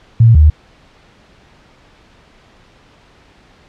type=tone pair in turn; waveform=sine; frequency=114.8 / 76.25 Hz; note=A#2 / D#2; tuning=-26 / -34 cents; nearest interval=perfect fifth; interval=708 cents; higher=first; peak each=-3 dBFS; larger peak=neither; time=0.2-0.35 / 0.35-0.5 s; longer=neither; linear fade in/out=5 ms; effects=pink hiss -47 dBFS RMS until 3.68 s + low-pass 4000 Hz 12 dB/octave